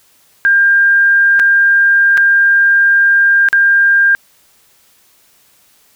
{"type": "tone with dropouts", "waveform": "sine", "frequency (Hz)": 1600, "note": "G6", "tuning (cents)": 35, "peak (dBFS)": -6, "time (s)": [0.45, 4.15], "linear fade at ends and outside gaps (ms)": 0, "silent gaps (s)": [[1.394, 1.398], [2.173, 2.177], [3.487, 3.529]], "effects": ["white hiss -51 dBFS RMS until 5.95 s"]}